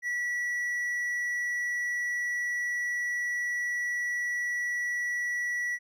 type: tone with hard clipping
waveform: triangle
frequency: 1944 Hz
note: B6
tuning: 28 cents flat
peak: -29 dBFS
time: 0.02-5.79 s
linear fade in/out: 50 ms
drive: 6 dB
effects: none